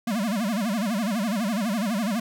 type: tone with vibrato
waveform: square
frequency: 214 Hz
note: A3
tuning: 48 cents flat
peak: -24 dBFS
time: 0.07-2.2 s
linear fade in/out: 5 ms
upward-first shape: sine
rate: 12 Hz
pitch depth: 210 cents each way
effects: none